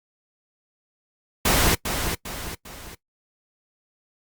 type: noise with echo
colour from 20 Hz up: pink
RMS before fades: -19 dBFS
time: 1.45-1.75 s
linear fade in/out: 5 ms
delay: 400 ms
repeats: 3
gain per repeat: -7 dB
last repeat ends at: 2.95 s
effects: noise-tail reverb RT60 0.1 s tail -20 dB re dry + Opus 48 kbps